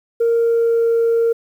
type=tone with pitch glide; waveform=sine; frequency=464.1 to 461.4 Hz; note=A#4 to A#4; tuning=-8 to -18 cents; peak=-11 dBFS; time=0.2-1.33 s; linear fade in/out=10 ms; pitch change=-10 cents; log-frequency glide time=0.36-0.89 s; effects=tanh soft clip ceiling -10 dBFS + 8-bit